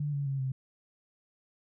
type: tone with pitch steps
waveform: sine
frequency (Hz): 146.83 / 141.66 / 136.68 / 131.87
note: D3 / C#3 / C#3 / C3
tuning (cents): 0 / +38 / -24 / +14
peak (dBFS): -29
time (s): 0-0.52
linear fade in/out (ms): 5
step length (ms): 130
effects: none